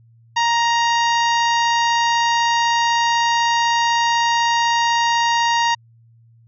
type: harmonic tone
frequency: 936 Hz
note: A#5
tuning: 7 cents sharp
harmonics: 1 / 2 / 3 / 4 / 5 / 6 / 7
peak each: -16 / -22 / -26 / -28 / -30 / -32 / -33 dBFS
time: 0.36-5.75 s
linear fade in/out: 10 ms
effects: added 115 Hz sine -48 dBFS peak until 6.47 s